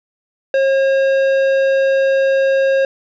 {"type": "tone with tanh clipping", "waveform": "sine", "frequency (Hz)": 540, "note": "C#5", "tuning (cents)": -45, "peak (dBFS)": -13, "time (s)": [0.54, 2.85], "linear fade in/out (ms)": 2, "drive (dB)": 12, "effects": []}